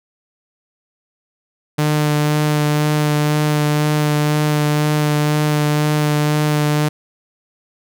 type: tone with vibrato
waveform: sawtooth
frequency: 150 Hz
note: D3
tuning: 37 cents sharp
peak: -10 dBFS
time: 1.78-6.89 s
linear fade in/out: 10 ms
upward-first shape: sine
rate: 2 Hz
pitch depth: 12 cents each way
effects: none